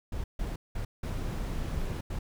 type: noise bursts at uneven times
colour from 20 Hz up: brown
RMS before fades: -33 dBFS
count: 5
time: 0.12-0.24 / 0.39-0.56 / 0.75-0.85 / 1.03-2.01 / 2.1-2.19 s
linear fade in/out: 5 ms
effects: none